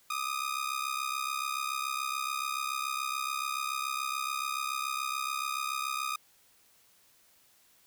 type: ring-modulated tone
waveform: sawtooth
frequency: 1234 Hz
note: D#6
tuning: 15 cents flat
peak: -25 dBFS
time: 0.1-6.16 s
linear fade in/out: 2 ms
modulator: 33.5 Hz
effects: white hiss -64 dBFS RMS until 7.86 s